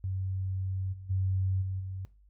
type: tone with level steps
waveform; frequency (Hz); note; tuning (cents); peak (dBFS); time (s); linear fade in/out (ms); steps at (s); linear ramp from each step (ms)
sine; 94.7; F#2; +41; -30 / -42 / -26 / -31 / -35; 0.04-2.05; 0; 0.92 / 1.09 / 1.61 / 1.79; 20
effects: noise-tail reverb RT60 0.3 s tail -18 dB re dry + added 50 Hz sine -57 dBFS peak until 2.29 s